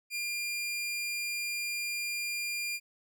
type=tone; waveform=sawtooth; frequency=2400 Hz; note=D7; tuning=37 cents sharp; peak=-29 dBFS; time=0.1-2.8 s; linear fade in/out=50 ms; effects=none